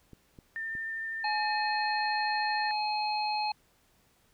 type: clicks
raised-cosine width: 3 ms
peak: -35 dBFS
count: 3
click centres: 0.133 / 0.388 / 0.752 s
type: tone with vibrato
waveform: sine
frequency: 1800 Hz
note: A6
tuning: 39 cents sharp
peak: -33 dBFS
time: 0.56-2.71 s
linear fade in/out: 0 ms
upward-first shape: sine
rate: 13 Hz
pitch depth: 9 cents each way
type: harmonic tone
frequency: 846 Hz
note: G#5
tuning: 32 cents sharp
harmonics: 1 / 3 / 5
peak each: -29 / -38 / -36 dBFS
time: 1.24-3.52 s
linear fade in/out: 5 ms
effects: pink hiss -67 dBFS RMS until 4.33 s